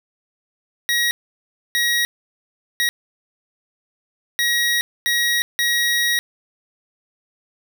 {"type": "tone bursts at uneven times", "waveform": "25% pulse", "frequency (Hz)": 1900, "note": "A#6", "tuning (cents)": 33, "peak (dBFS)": -13, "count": 6, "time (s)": [[0.89, 1.11], [1.75, 2.05], [2.8, 2.89], [4.39, 4.81], [5.06, 5.42], [5.59, 6.19]], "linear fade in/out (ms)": 0, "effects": []}